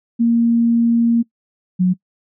sine tone pair in turn, 233.1 / 182.46 Hz, A#3 / F#3, 0 / -24 cents, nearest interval major third, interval 424 cents, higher first, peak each -11 dBFS, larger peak neither, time 0.19-1.23 / 1.79-1.94 s, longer first, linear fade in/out 20 ms, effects noise-tail reverb RT60 0.1 s tail -22 dB re dry

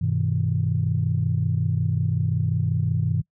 sine chord, G augmented, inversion none, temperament equal with one note detuned, 98 / 123.47 / 158.56 Hz, G2 / B2 / D#3, 0 / 0 / +33 cents, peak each -24 dBFS, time 0.01-3.22 s, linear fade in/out 10 ms, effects noise-tail reverb RT60 0.1 s tail -24 dB re dry + tanh soft clip ceiling -10 dBFS

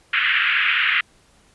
pink band-pass noise, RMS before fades -19 dBFS, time 0.13-1.01 s, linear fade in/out 5 ms, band 1400 to 3000 Hz, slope 48 dB/octave, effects pink hiss -56 dBFS RMS until 1.54 s + resampled to 24000 Hz

